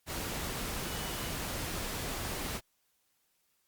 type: tone in noise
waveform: sine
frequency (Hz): 2960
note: F#7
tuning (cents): 0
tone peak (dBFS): -48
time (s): 0.83-1.34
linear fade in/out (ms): 50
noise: pink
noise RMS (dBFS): -37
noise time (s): 0.06-2.61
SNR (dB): -14
effects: white hiss -75 dBFS RMS until 3.67 s + Opus 48 kbps